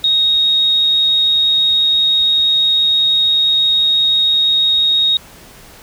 sine tone, 3749 Hz, A#7, 9 cents sharp, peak -10 dBFS, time 0.04-5.17 s, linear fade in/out 2 ms, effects pink hiss -40 dBFS RMS until 5.82 s

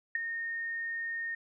sine tone with ADSR envelope, 1840 Hz, A#6, 23 cents flat, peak -24 dBFS, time 0.15-1.35 s, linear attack 4 ms, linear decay 11 ms, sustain -9 dB, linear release 6 ms, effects none

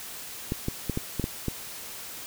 clicks, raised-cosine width 3 ms, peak -14 dBFS, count 7, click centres 0.521 / 0.684 / 0.897 / 0.974 / 1.197 / 1.241 / 1.483 s, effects white hiss -40 dBFS RMS until 2.26 s

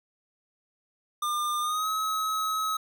square tone with pitch glide, 1202 to 1280.9 Hz, D6 to D#6, +40 to +50 cents, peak -27 dBFS, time 1.22-2.77 s, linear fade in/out 5 ms, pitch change +110 cents, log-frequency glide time 1.6-1.88 s, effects none

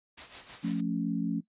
white noise with tremolo, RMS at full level -42 dBFS, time 0.17-0.81 s, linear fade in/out 10 ms, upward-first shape sine, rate 6.3 Hz, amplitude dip 65%
sine chord, F augmented, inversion none, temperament equal, 174.61 / 220 / 277.2 Hz, F3 / A3 / C#4, 0 / 0 / 0 cents, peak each -32 dBFS, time 0.63-1.41 s, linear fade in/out 20 ms
effects noise-tail reverb RT60 0.1 s tail -18 dB re dry + resampled to 8000 Hz

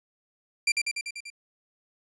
sawtooth tone with echo, 2368 Hz, D7, 14 cents sharp, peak -17 dBFS, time 0.67-0.72 s, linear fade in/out 5 ms, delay 97 ms, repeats 6, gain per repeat -3 dB, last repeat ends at 1.302 s, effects resampled to 22050 Hz

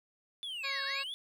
triangle linear two-way sweep, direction down then up, 3520 to 1560 to 3520 Hz, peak -36 dBFS, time 0.43-1.14 s, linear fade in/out 0 ms, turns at 0.84 s
harmonic tone, 550 Hz, C#5, 14 cents flat, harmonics 1 / 2 / 3 / 4 / 5 / 6 / 7 / 8 / 9, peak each -49 / -42 / -42 / -44 / -47 / -48 / -40 / -40 / -48 dBFS, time 0.63-1.04 s, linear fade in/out 20 ms
effects 11-bit

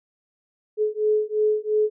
sine beating tone pair, 425.4 / 428.3 Hz, G#4 / A4, +42 / -47 cents, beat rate 2.9 Hz, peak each -22 dBFS, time 0.77-1.9 s, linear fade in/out 50 ms, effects none

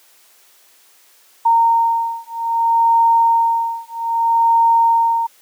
sine beating tone pair, 921 / 921.62 Hz, A#5 / A#5, -21 / -20 cents, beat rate 0.62 Hz, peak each -15 dBFS, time 1.45-5.27 s, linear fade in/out 10 ms, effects white hiss -51 dBFS RMS until 5.41 s + high-pass 400 Hz 12 dB/octave

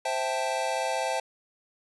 square chord, A minor seventh, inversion first, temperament equal, 523.3 / 659.3 / 784 / 880 Hz, C5 / E5 / G5 / A5, 0 / 0 / 0 / 0 cents, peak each -33 dBFS, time 0.05-1.2 s, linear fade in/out 5 ms, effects resampled to 24000 Hz

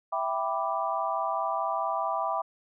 sine chord, E minor seventh, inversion none, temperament equal, 659.3 / 784 / 987.8 / 1174.7 Hz, E5 / G5 / B5 / D6, 0 / 0 / 0 / 0 cents, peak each -32 dBFS, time 0.12-2.42 s, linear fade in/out 10 ms, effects none

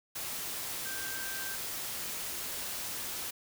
sine tone in noise, 1568 Hz, G6, in tune, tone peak -41 dBFS, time 0.85-1.56 s, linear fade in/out 10 ms, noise white, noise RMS -38 dBFS, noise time 0.15-3.31 s, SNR -6 dB, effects none

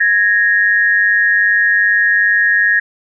sine tone pair together, 1661.2 / 1858.7 Hz, G#6 / A#6, 0 / -6 cents, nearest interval major second, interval 194 cents, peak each -12 dBFS, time 0-2.8 s, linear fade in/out 10 ms, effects none

